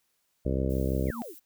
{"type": "harmonic tone", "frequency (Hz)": 66, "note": "C2", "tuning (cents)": 16, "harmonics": [1, 2, 3, 4, 5, 6, 7, 8, 9], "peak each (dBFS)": [-29, -32, -34, -35, -36, -37, -37, -38, -39], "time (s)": [0.45, 1.11], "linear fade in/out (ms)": 10}
{"type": "noise", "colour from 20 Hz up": "violet", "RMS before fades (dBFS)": -49, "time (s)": [0.69, 1.4], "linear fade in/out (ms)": 20}
{"type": "tone with exponential growth", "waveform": "sine", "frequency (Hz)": 233.1, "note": "A#3", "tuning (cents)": 0, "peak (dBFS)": -29, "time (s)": [0.91, 1.22], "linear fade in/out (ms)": 0, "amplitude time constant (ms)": 67}
{"type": "exponential sweep", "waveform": "sine", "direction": "down", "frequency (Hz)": [2489, 274.3], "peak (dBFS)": -39, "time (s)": [1.06, 1.35], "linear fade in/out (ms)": 50}
{"effects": ["white hiss -74 dBFS RMS until 1.45 s"]}